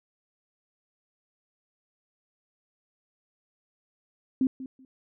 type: tone with echo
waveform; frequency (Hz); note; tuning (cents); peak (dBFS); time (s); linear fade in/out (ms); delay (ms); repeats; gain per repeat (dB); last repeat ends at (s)
sine; 261.6; C4; 0; -20; 4.41-4.47; 2; 190; 2; -15; 4.85
effects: none